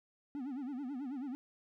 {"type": "tone with vibrato", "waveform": "triangle", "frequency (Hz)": 267.8, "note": "C4", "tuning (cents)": 40, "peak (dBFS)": -36, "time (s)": [0.35, 1.35], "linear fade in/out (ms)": 0, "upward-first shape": "sine", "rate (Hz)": 9.2, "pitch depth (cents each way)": 170, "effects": []}